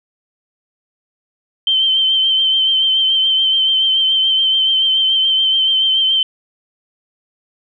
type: tone with vibrato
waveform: sine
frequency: 3109 Hz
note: G7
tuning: 15 cents flat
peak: -11 dBFS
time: 1.67-6.23 s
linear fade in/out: 2 ms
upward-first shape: sine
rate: 7 Hz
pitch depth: 28 cents each way
effects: none